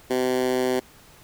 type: tone with high-pass filter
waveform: 10% pulse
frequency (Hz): 127.5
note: C3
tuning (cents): -44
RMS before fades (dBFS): -23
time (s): 0.1-0.8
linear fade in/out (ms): 10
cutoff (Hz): 320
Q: 2.9
effects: pink hiss -51 dBFS RMS until 1.23 s